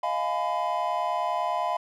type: chord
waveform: triangle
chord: F half-diminished seventh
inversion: third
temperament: just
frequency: 628.6 / 698.5 / 838.1 / 1005.8 Hz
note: Eb5 / F5 / Ab5 / Cb6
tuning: +18 / 0 / +16 / +31 cents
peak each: -31 / -27 / -31 / -27 dBFS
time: 0.03-1.77 s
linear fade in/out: 5 ms
effects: none